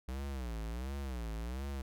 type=tone with vibrato; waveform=square; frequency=61.74 Hz; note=B1; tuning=in tune; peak=-38 dBFS; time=0.08-1.82 s; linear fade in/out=5 ms; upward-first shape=sine; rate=1.4 Hz; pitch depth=220 cents each way; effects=none